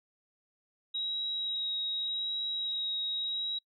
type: tone with vibrato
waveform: sine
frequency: 3824 Hz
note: A#7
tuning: 43 cents sharp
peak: -31 dBFS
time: 0.94-3.59 s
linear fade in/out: 10 ms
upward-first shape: sine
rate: 0.85 Hz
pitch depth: 13 cents each way
effects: noise-tail reverb RT60 0.1 s tail -26 dB re dry